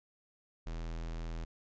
square tone, 41.2 Hz, E1, in tune, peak -38 dBFS, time 0.66-1.45 s, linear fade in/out 10 ms, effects resampled to 16000 Hz

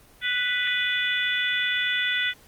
harmonic tone, 493.9 Hz, B4, in tune, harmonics 3 / 4 / 5 / 6 / 7, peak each -28 / -26 / -32 / -33 / -28 dBFS, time 0.21-2.34 s, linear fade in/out 50 ms, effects pink hiss -54 dBFS RMS until 2.47 s + Opus 24 kbps

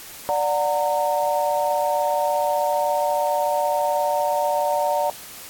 sine chord, D augmented, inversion none, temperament just, 587.3 / 734.2 / 917.7 Hz, D5 / F#5 / A#5, 0 / -14 / -27 cents, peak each -22 / -24 / -23 dBFS, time 0.29-5.1 s, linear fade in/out 0 ms, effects white hiss -39 dBFS RMS until 5.49 s + AAC 64 kbps

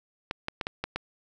clicks, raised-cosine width 0.3 ms, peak -14 dBFS, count 6, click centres 0.311 / 0.484 / 0.612 / 0.669 / 0.84 / 0.96 s, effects none

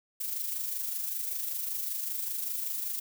violet noise with amplitude modulation, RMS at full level -32 dBFS, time 0.2-3 s, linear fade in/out 10 ms, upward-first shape sine, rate 25.2 Hz, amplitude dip 45%, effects none

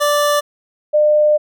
25% pulse / sine tone pair in turn, 586 / 601.8 Hz, D5 / D5, -4 / +42 cents, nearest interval unison, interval 46 cents, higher second, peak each -9 dBFS, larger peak neither, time 0-0.41 / 0.93-1.38 s, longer second, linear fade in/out 20 ms, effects none

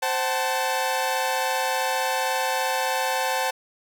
sawtooth chord, F# diminished, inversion second, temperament equal with one note detuned, 523.3 / 757.3 / 880 Hz, C5 / F#5 / A5, 0 / +40 / 0 cents, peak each -24 / -24 / -22 dBFS, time 0.02-3.51 s, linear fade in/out 10 ms, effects none

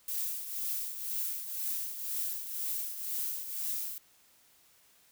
violet noise with tremolo, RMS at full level -33 dBFS, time 0.08-3.98 s, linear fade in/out 2 ms, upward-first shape triangle, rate 2 Hz, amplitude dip 65%, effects white hiss -64 dBFS RMS until 5.11 s

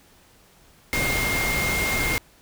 sine tone in noise, 2124 Hz, C7, 25 cents sharp, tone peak -24 dBFS, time 0.93-2.18 s, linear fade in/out 0 ms, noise pink, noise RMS -26 dBFS, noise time 0.93-2.18 s, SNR -1 dB, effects pink hiss -55 dBFS RMS until 2.41 s

